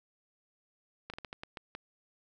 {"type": "slowing click train", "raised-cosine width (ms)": 0.3, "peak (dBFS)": -25, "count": 8, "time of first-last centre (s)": [1.1, 1.751], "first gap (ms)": 37, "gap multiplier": 1.3, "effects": []}